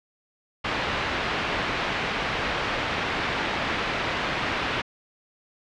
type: low-pass noise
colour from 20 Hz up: white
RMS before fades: -27 dBFS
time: 0.64-4.82 s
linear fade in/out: 10 ms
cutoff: 2600 Hz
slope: 12 dB/octave
effects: low-pass 4000 Hz 12 dB/octave